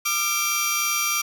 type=tone cluster; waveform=sawtooth; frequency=1199 / 1363 / 2335 / 3205 / 5790 Hz; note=D6 / F6 / D7 / G7 / F#8; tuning=+36 / -43 / -11 / +38 / -38 cents; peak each=-25 / -28 / -23 / -29 / -23 dBFS; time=0.05-1.22 s; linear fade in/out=10 ms; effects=none